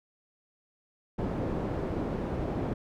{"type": "low-pass noise", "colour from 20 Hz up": "white", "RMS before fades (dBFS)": -32, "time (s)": [1.18, 2.74], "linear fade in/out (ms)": 10, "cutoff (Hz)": 410, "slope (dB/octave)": 12, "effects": []}